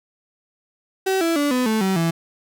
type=tone with pitch steps; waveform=35% pulse; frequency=381.7 / 332.3 / 289.3 / 251.8 / 219.2 / 190.85 / 166.14 Hz; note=G4 / E4 / D4 / B3 / A3 / G3 / E3; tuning=-46 / +14 / -26 / +34 / -6 / -46 / +14 cents; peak=-16 dBFS; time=1.06-2.11 s; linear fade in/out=10 ms; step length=150 ms; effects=none